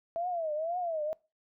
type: tone with vibrato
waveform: sine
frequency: 659.3 Hz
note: E5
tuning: in tune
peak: -30 dBFS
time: 0.16-1.13 s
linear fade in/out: 0 ms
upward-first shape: triangle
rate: 2 Hz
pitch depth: 190 cents each way
effects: noise-tail reverb RT60 0.3 s tail -24 dB re dry